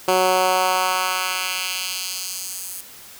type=tone with high-pass filter sweep; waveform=10% pulse; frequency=185 Hz; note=F#3; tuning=in tune; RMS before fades=-22 dBFS; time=0.08-2.81 s; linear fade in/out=2 ms; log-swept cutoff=380 to 10000 Hz; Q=1.1; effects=white hiss -42 dBFS RMS until 3.19 s